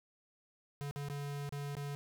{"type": "tone with dropouts", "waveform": "square", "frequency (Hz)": 142.9, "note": "D3", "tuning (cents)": -47, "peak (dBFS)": -39, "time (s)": [0.81, 1.95], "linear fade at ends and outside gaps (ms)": 0, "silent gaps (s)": [[0.911, 0.96], [1.086, 1.099], [1.492, 1.524], [1.752, 1.768]], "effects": []}